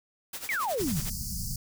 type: noise with tremolo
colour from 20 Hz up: white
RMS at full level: -36 dBFS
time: 0.33-1.1 s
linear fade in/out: 5 ms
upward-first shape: sine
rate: 11 Hz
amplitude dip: 75%
type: exponential sweep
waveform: sine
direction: down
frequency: 2349 to 134.8 Hz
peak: -27 dBFS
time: 0.49-1 s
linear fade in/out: 0 ms
type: band-stop noise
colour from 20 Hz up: pink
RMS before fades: -34 dBFS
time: 0.8-1.56 s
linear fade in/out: 2 ms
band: 220 to 4600 Hz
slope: 96 dB/octave
effects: none